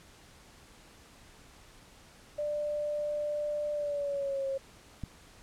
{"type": "tone with pitch glide", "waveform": "sine", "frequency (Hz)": [593, 540.7], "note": ["D5", "C#5"], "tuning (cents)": [17, -43], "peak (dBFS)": -30, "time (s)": [2.38, 4.58], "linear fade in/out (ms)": 10, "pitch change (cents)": -160, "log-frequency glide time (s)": [3.73, 4.47]}
{"type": "click", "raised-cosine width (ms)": 5, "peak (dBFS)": -24, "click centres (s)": 5.037}
{"effects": ["pink hiss -56 dBFS RMS until 5.42 s", "low-pass 10000 Hz 12 dB/octave"]}